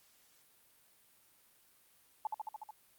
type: tone with echo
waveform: sine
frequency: 863 Hz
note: A5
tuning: 34 cents flat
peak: -32 dBFS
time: 2.25-2.27 s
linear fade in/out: 2 ms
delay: 73 ms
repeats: 6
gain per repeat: -2 dB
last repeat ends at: 2.708 s
effects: white hiss -67 dBFS RMS until 2.98 s + Opus 48 kbps